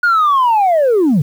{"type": "linear sweep", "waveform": "sine", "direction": "down", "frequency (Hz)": [1456, 128.7], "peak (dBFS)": -7, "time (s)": [0.03, 1.22], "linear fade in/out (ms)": 5, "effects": ["tanh soft clip ceiling -7 dBFS", "7-bit"]}